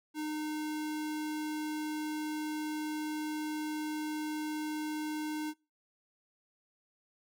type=tone; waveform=square; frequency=305.8 Hz; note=D#4; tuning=30 cents flat; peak=-35 dBFS; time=0.14-5.54 s; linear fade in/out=50 ms; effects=noise-tail reverb RT60 0.3 s tail -25 dB re dry